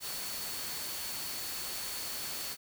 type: tone in noise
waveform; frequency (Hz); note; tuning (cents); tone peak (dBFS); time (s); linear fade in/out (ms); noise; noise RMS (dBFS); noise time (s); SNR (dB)
sine; 4435; C#8; 0; -44; 0-2.57; 50; white; -39; 0-2.57; -8
effects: none